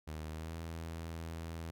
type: tone with pitch glide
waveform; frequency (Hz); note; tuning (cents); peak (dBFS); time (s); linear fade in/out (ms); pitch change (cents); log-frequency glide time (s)
sawtooth; 77.78 to 82.21; D#2 to E2; 0 to -4; -37; 0.07-1.71; 10; +96; 0.28-0.55
effects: none